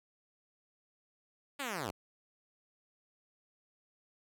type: linear sweep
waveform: 5% pulse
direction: down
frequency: 294.9 to 78.5 Hz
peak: -25 dBFS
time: 1.59-1.91 s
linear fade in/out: 10 ms
effects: none